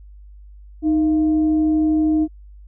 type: tone with frequency modulation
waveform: sine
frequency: 310.2 Hz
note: D#4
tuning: 5 cents flat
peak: -14 dBFS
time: 0.82-2.28 s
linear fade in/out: 50 ms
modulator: 373 Hz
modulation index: 0.23
effects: added 50 Hz sine -39 dBFS peak until 2.67 s

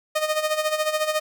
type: tone with tremolo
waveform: sawtooth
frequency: 617 Hz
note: D#5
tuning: 15 cents flat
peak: -15 dBFS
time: 0.15-1.2 s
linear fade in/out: 10 ms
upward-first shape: sine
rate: 14 Hz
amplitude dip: 70%
effects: none

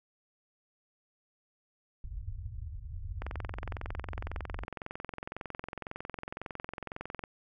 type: low-pass noise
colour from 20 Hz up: white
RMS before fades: -40 dBFS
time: 2.04-4.65 s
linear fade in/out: 2 ms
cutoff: 100 Hz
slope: 48 dB/octave
type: click train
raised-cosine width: 0.5 ms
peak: -23 dBFS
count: 89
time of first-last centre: 3.22-7.238 s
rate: 21.9 Hz
effects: none

